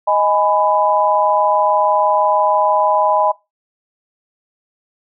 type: chord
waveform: sine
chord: G# minor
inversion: second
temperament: just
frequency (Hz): 623 / 830.6 / 996.7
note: D#5 / G#5 / B5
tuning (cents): +2 / 0 / +16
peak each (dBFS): -16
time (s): 0.07-3.32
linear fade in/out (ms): 10
effects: noise-tail reverb RT60 0.2 s tail -19 dB re dry